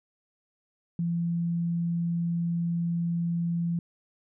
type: tone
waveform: sine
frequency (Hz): 170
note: F3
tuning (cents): -46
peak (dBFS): -25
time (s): 0.99-3.79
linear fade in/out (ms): 2
effects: none